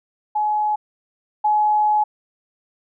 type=tone pair in turn; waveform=sine; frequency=846 / 846 Hz; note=G#5 / G#5; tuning=+32 / +32 cents; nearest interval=unison; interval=0 cents; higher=neither; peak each=-17 / -14 dBFS; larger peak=second; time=0.35-0.76 / 1.44-2.04 s; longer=second; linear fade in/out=10 ms; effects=none